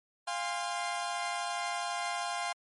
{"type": "chord", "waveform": "sawtooth", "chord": "F minor", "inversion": "none", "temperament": "equal with one note detuned", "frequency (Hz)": [698.5, 810.7, 1046.5], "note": ["F5", "Ab5", "C6"], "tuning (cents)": [0, -42, 0], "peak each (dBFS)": [-32, -34, -34], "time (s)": [0.27, 2.53], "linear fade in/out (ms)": 10, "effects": ["MP3 48 kbps"]}